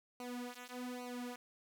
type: tone with flanger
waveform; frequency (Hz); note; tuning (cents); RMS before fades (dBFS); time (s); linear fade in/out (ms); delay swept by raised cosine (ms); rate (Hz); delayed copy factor
sawtooth; 247; B3; 0; -45; 0.2-1.36; 2; 0.58 to 4.28; 1.2; -1
effects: none